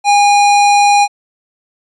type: tone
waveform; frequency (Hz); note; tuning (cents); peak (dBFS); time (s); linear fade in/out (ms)
square; 816; G#5; -31; -7; 0.04-1.08; 50
effects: resampled to 22050 Hz